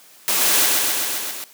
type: noise with echo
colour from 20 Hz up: white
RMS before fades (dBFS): -19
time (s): 0.28-0.66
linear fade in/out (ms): 0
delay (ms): 130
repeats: 6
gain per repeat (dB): -2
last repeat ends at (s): 1.44
effects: white hiss -48 dBFS RMS until 1.53 s + high-pass 200 Hz 12 dB/octave